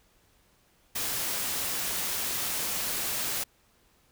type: noise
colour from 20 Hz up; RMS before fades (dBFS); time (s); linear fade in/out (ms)
white; -31; 0.95-3.44; 10
effects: pink hiss -65 dBFS RMS until 4.11 s